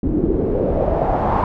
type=noise with low-pass filter sweep; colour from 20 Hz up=pink; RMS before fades=-18 dBFS; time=0.03-1.44 s; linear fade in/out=2 ms; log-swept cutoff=280 to 1000 Hz; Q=3.6; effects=none